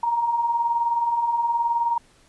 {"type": "beating tone pair", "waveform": "sine", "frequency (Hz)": [920, 939], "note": ["A#5", "A#5"], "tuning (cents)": [-23, 12], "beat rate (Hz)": 19, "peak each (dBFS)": [-29, -20], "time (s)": [0.03, 1.98], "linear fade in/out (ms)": 5, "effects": ["pink hiss -57 dBFS RMS until 2.28 s", "resampled to 24000 Hz"]}